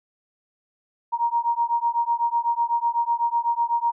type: beating tone pair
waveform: sine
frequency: 935 / 943 Hz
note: A#5 / A#5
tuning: +5 / +20 cents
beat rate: 8 Hz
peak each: -23 dBFS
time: 1.12-3.92 s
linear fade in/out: 20 ms
effects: none

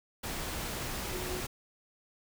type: tone in noise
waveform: sine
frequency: 364.9 Hz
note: F#4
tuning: 24 cents flat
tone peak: -39 dBFS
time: 1.12-1.41 s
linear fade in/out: 10 ms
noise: pink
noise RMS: -37 dBFS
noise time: 0.23-1.47 s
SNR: -5 dB
effects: none

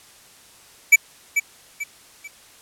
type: tone with echo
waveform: square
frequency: 2307 Hz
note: D7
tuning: 31 cents flat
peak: -7 dBFS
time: 0.92-0.96 s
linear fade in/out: 10 ms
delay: 440 ms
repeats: 3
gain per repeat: -9 dB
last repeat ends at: 2.28 s
effects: white hiss -49 dBFS RMS until 2.61 s + low-pass 11000 Hz 12 dB/octave

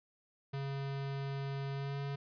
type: tone with pitch glide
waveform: square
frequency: 138 to 140.01 Hz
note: C#3 to C#3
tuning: -7 to +18 cents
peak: -37 dBFS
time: 0.53-2.16 s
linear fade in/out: 10 ms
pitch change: +25 cents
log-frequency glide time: 1.73-1.98 s
effects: resampled to 11025 Hz

